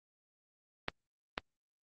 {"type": "clicks", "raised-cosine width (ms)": 0.3, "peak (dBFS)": -16, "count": 2, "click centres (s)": [0.884, 1.379], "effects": ["Opus 32 kbps"]}